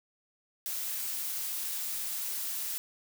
blue noise, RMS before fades -35 dBFS, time 0.66-2.78 s, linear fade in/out 0 ms, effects none

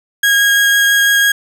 35% pulse tone with vibrato, 1637 Hz, G#6, 25 cents flat, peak -7 dBFS, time 0.23-1.32 s, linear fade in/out 5 ms, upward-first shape triangle, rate 6 Hz, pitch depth 9 cents each way, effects 7-bit

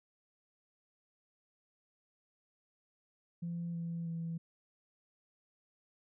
sine tone with pitch steps, 170.5 / 168.15 / 165.84 Hz, F3 / E3 / E3, -41 / +35 / +11 cents, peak -35 dBFS, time 3.42-4.38 s, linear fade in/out 10 ms, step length 320 ms, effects tanh soft clip ceiling -32 dBFS

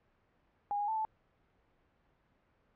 sine tone with pitch steps, 817 / 823 / 882 / 873 Hz, G#5 / G#5 / A5 / A5, -29 / -16 / +4 / -14 cents, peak -31 dBFS, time 0.71-1.05 s, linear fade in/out 0 ms, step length 85 ms, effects pink hiss -72 dBFS RMS until 2.75 s + low-pass 2000 Hz 12 dB/octave

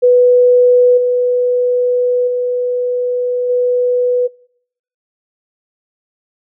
sine tone with level steps, 493.9 Hz, B4, in tune, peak -5 / -10 / -13 / -10 dBFS, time 0.02-4.28 s, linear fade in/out 20 ms, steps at 0.97 / 2.27 / 3.49 s, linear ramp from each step 10 ms, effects noise-tail reverb RT60 0.7 s tail -25 dB re dry

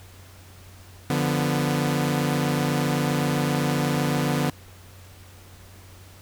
sawtooth chord, B diminished, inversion first, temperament equal, 146.83 / 174.61 / 246.9 Hz, D3 / F3 / B3, 0 / 0 / 0 cents, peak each -20 / -25 / -22 dBFS, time 1.1-4.5 s, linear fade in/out 2 ms, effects added 92 Hz sine -46 dBFS peak until 6.21 s + pink hiss -50 dBFS RMS until 6.21 s

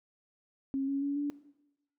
sine tone with pitch steps, 271 / 276.9 / 282.8 / 288.9 Hz, C#4 / C#4 / C#4 / D4, -39 / -2 / +35 / -28 cents, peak -29 dBFS, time 0.74-1.3 s, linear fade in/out 0 ms, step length 140 ms, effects noise-tail reverb RT60 0.9 s tail -18 dB re dry

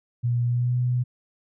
sine tone with pitch glide, 120.4 to 123.93 Hz, B2 to B2, -44 to +6 cents, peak -20 dBFS, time 0.23-1.04 s, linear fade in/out 20 ms, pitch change +50 cents, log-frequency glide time 0.45-0.76 s, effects none

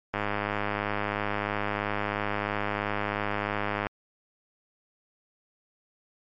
click train, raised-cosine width 0.5 ms, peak -13 dBFS, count 385, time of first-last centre 0.14-3.868 s, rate 103 Hz, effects MP3 48 kbps

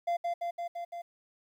triangle tone with echo, 690 Hz, F5, 21 cents flat, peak -25 dBFS, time 0.07-0.17 s, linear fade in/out 10 ms, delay 170 ms, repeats 5, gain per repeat -2 dB, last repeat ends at 1.02 s, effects 11-bit

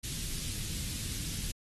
pink band-stop noise, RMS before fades -37 dBFS, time 0.03-1.52 s, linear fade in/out 10 ms, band 180 to 3500 Hz, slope 12 dB/octave, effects AAC 32 kbps

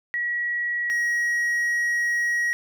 sine / triangle tone pair in turn, 1920 / 1900.1 Hz, B6 / A#6, -49 / +33 cents, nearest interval unison, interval 18 cents, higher first, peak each -23 / -19 dBFS, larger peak second, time 0.14-0.9 / 0.9-2.53 s, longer second, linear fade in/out 0 ms, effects none

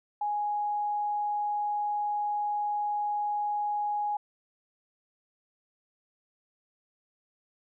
sine tone, 830.6 Hz, G#5, in tune, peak -27 dBFS, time 0.21-4.17 s, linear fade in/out 5 ms, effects none

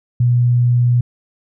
sine tone, 121.8 Hz, B2, 24 cents flat, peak -10 dBFS, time 0.2-1.01 s, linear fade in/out 5 ms, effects none

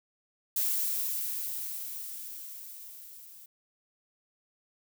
violet noise with level ramp, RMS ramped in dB -28 to -51 dBFS, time 0.56-3.46 s, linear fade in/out 5 ms, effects none

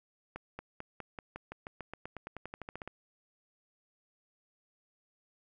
accelerating click train, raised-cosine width 0.5 ms, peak -26 dBFS, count 21, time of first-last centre 0.36-2.876 s, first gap 230 ms, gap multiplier 0.93, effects none

